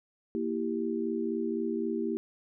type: chord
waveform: sine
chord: E diminished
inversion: second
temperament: equal with one note detuned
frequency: 233.1 / 328.1 / 392 Hz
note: Bb3 / E4 / G4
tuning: 0 / -8 / 0 cents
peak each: -33 dBFS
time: 0.35-2.17 s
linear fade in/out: 0 ms
effects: none